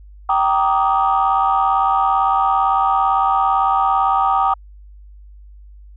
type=chord; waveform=sine; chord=Eb major seventh; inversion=first; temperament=just; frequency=777.8 / 933.4 / 1166.7 / 1244.5 Hz; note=G5 / Bb5 / D6 / Eb6; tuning=-14 / +2 / -12 / 0 cents; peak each=-16 / -20 / -20 / -18 dBFS; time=0.29-4.54 s; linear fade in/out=5 ms; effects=tanh soft clip ceiling -5 dBFS + added 50 Hz sine -38 dBFS peak until 5.96 s